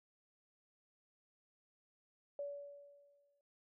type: tone with exponential decay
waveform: sine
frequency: 571 Hz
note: D5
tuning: 49 cents flat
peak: -38 dBFS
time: 2.39-3.41 s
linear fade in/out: 2 ms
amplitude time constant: 220 ms
effects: noise-tail reverb RT60 0.2 s tail -20 dB re dry